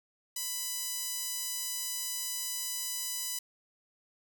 sawtooth tone with high-pass filter, 995 Hz, B5, 13 cents sharp, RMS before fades -36 dBFS, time 0.36-3.39 s, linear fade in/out 5 ms, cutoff 6000 Hz, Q 0.83, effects none

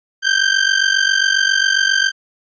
sawtooth ring-modulated tone, 1568 Hz, G6, in tune, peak -6 dBFS, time 0.22-2.12 s, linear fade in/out 50 ms, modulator 23.7 Hz, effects resampled to 16000 Hz

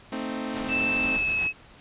sawtooth chord, A diminished, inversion none, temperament equal with one note detuned, 221.5 / 261.6 / 311.1 Hz, A3 / C4 / Eb4, +12 / 0 / 0 cents, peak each -30 / -28 / -33 dBFS, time 0.12-1.17 s, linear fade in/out 5 ms
pink noise with tremolo, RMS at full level -36 dBFS, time 0.54-1.48 s, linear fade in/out 10 ms, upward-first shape triangle, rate 8.2 Hz, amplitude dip 40%
sine tone with pitch glide, 2637 to 2574 Hz, E7 to E7, 0 to -42 cents, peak -23 dBFS, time 0.68-1.53 s, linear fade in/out 50 ms, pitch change -42 cents, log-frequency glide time 1.01-1.42 s
effects pink hiss -51 dBFS RMS until 1.8 s + resampled to 8000 Hz

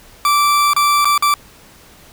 40% pulse tone with dropouts, 1167 Hz, D6, 11 cents flat, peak -10 dBFS, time 0.25-1.34 s, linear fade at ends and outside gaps 1 ms, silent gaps 0.734-0.764 / 1.046-1.054 / 1.178-1.224 s, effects pink hiss -44 dBFS RMS until 2.12 s

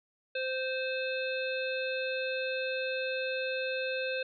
harmonic tone, 520 Hz, C5, 11 cents flat, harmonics 1 / 3 / 5 / 7 / 8, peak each -33 / -38 / -37 / -43 / -45 dBFS, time 0.35-4.23 s, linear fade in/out 5 ms, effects none

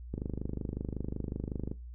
click train, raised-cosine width 3 ms, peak -22 dBFS, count 41, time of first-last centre 0.14-1.715 s, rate 25.4 Hz, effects noise-tail reverb RT60 0.2 s tail -17 dB re dry + added 60 Hz sine -42 dBFS peak until 1.94 s

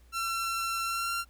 sawtooth tone with pitch glide, 1353 to 1375.9 Hz, E6 to F6, +45 to -26 cents, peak -26 dBFS, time 0.12-1.25 s, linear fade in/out 50 ms, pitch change +29 cents, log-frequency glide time 0.84-1.14 s, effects added 60 Hz sine -55 dBFS peak until 1.29 s + pink hiss -66 dBFS RMS until 1.29 s

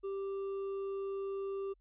triangle tone with hard clipping, 392 Hz, G4, in tune, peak -37 dBFS, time 0.03-1.74 s, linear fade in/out 20 ms, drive 8 dB, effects added 44 Hz sine -67 dBFS peak until 1.8 s + resampled to 8000 Hz

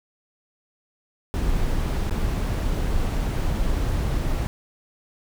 brown noise with dropouts, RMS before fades -23 dBFS, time 1.34-4.47 s, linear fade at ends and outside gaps 0 ms, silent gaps 2.095-2.109 s, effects none

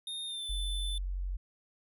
square tone with pitch glide, 3670 to 3523 Hz, A#7 to A7, -28 to +1 cents, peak -37 dBFS, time 0.07-0.98 s, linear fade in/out 2 ms, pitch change -71 cents, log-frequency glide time 0.26-0.44 s
sine tone, 45.95 Hz, F#1, 11 cents flat, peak -32 dBFS, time 0.49-1.37 s, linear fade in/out 10 ms
effects none

